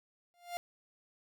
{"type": "tone with exponential growth", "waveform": "45% pulse", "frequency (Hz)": 700, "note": "F5", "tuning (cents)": 4, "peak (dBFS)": -33, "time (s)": [0.34, 0.57], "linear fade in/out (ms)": 0, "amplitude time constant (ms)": 50, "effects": []}